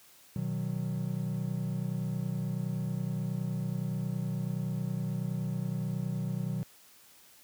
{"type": "chord", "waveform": "triangle", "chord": "B major", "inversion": "none", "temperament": "equal", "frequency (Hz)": [123.47, 155.56, 185], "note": ["B2", "D#3", "F#3"], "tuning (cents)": [0, 0, 0], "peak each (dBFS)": -33, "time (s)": [0.36, 6.63], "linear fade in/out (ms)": 0, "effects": ["white hiss -58 dBFS RMS until 7.43 s", "high-pass 60 Hz 12 dB/octave"]}